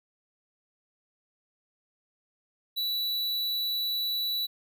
square tone, 3945 Hz, B7, 3 cents flat, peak -28 dBFS, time 2.76-4.47 s, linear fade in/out 20 ms, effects none

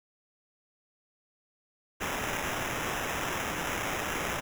violet noise with sample-and-hold, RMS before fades -33 dBFS, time 2-4.41 s, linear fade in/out 20 ms, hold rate 4410 Hz, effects none

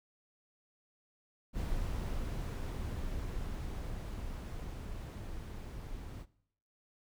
brown noise with level ramp, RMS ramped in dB -36 to -44 dBFS, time 1.53-6.26 s, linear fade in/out 50 ms, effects noise-tail reverb RT60 0.7 s tail -20 dB re dry

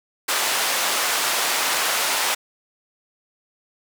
pink band-pass noise, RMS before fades -22 dBFS, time 0.28-2.35 s, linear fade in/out 10 ms, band 780 to 14000 Hz, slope 12 dB/octave, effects none

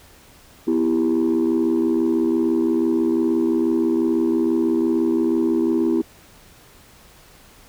sine chord, E minor, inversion second, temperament just, 247.2 / 329.6 / 395.6 Hz, B3 / E4 / G4, +2 / 0 / +16 cents, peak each -20 / -17 / -22 dBFS, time 0.67-6.02 s, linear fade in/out 10 ms, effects tanh soft clip ceiling -12 dBFS + pink hiss -49 dBFS RMS until 7.68 s

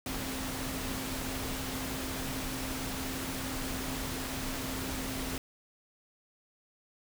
sine tone in noise, 262.3 Hz, C4, 4 cents sharp, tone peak -40 dBFS, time 0.06-5.38 s, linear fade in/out 2 ms, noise pink, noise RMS -37 dBFS, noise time 0.06-5.38 s, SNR -6 dB, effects none

